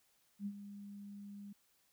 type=tone with ADSR envelope; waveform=sine; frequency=202.2 Hz; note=G#3; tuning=46 cents flat; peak=-36 dBFS; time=0.39-1.53 s; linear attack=70 ms; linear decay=62 ms; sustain=-11 dB; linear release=8 ms; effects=white hiss -74 dBFS RMS until 1.92 s